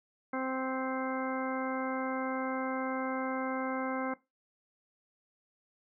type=harmonic tone; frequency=261.6 Hz; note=C4; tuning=in tune; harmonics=1 / 2 / 3 / 4 / 5 / 6 / 8; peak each=-35 / -38 / -40 / -41 / -42 / -43 / -44 dBFS; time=0.33-4.14 s; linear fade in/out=5 ms; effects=noise-tail reverb RT60 0.2 s tail -17 dB re dry